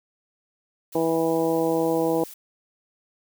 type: noise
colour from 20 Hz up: blue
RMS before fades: -42 dBFS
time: 0.92-2.34 s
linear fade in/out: 5 ms
type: harmonic tone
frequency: 163.4 Hz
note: E3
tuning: 15 cents flat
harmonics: 1 / 2 / 3 / 4 / 5 / 6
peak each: -33 / -24 / -23 / -30 / -30 / -35 dBFS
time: 0.95-2.24 s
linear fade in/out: 2 ms
effects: none